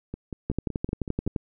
two click trains, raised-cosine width 3 ms, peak -20 / -13 dBFS, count 7 / 11, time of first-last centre 0.14-1.266 / 0.5-1.362 s, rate 5.33 / 11.6 Hz, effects none

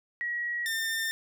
sine / sawtooth tone pair in turn, 1911 / 1803.7 Hz, A#6 / A6, +43 / +42 cents, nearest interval minor second, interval 101 cents, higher first, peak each -29 / -25 dBFS, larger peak second, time 0.21-0.66 / 0.66-1.11 s, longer neither, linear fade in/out 0 ms, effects none

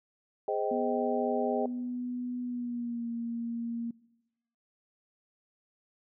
sine chord, Ab major seventh, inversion none, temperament just, 415.3 / 519.1 / 623 / 778.7 Hz, Ab4 / C5 / Eb5 / G5, 0 / -14 / +2 / -12 cents, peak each -32 / -35 / -33 / -34 dBFS, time 0.48-1.66 s, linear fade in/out 2 ms
sine tone with pitch glide, 246.9 to 233.3 Hz, B3 to A#3, 0 to +2 cents, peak -32 dBFS, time 0.71-3.91 s, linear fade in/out 5 ms, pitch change -98 cents, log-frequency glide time 2.42-3.08 s
effects noise-tail reverb RT60 1.0 s tail -23 dB re dry

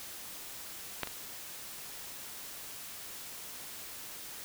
clicks, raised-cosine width 0.3 ms, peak -15 / -24 dBFS, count 2, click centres 1.033 / 1.073 s, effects white hiss -45 dBFS RMS until 4.44 s

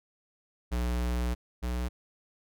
square tone pair in turn, 60.3 / 61 Hz, B1 / B1, -41 / -21 cents, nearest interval unison, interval 20 cents, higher second, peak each -28 / -30 dBFS, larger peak first, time 0.71-1.35 / 1.62-1.89 s, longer first, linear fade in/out 20 ms, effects none

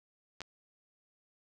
clicks, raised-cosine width 0.2 ms, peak -24 dBFS, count 2, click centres 0.406 / 0.417 s, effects none

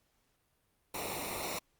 pink noise with comb filter, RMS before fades -38 dBFS, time 0.94-1.59 s, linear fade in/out 5 ms, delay 0.62 ms, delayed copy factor -0.8, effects pink hiss -75 dBFS RMS until 1.79 s + Opus 48 kbps

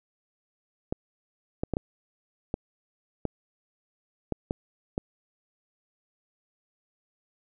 clicks, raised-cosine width 2 ms, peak -14 dBFS, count 9, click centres 0.925 / 1.635 / 1.737 / 1.769 / 2.541 / 3.253 / 4.323 / 4.509 / 4.979 s, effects none

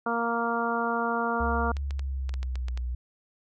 harmonic tone, 233.1 Hz, A#3, in tune, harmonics 1 / 2 / 3 / 4 / 5 / 6, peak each -32 / -32 / -32 / -32 / -32 / -32 dBFS, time 0.06-1.72 s, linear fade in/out 5 ms
sine tone with pitch glide, 69.9 to 61.2 Hz, C#2 to B1, +15 to -15 cents, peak -28 dBFS, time 1.4-2.95 s, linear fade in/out 5 ms, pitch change -230 cents, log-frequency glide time 1.82-2.76 s
clicks, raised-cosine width 0.2 ms, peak -23 dBFS, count 9, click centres 1.768 / 1.908 / 1.994 / 2.293 / 2.34 / 2.43 / 2.556 / 2.684 / 2.775 s
effects none

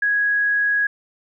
sine tone, 1661.2 Hz, G#6, in tune, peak -16 dBFS, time 0.02-0.87 s, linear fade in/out 5 ms, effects none

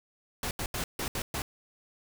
pink noise bursts at uneven times, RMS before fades -33 dBFS, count 6, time 0.43-0.51 / 0.59-0.66 / 0.74-0.84 / 0.99-1.08 / 1.15-1.22 / 1.34-1.42 s, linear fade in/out 2 ms, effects none

